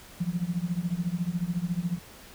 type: tone with tremolo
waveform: sine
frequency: 174.61 Hz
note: F3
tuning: in tune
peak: -22 dBFS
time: 0.2-1.99 s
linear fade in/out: 10 ms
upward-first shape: triangle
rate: 14 Hz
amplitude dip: 100%
effects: pink hiss -49 dBFS RMS until 2.34 s